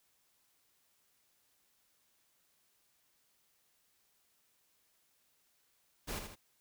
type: noise with echo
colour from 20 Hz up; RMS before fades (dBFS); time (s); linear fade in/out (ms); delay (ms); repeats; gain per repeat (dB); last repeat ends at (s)
pink; -40; 6.07-6.2; 20; 79; 2; -6; 6.358
effects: white hiss -74 dBFS RMS until 6.6 s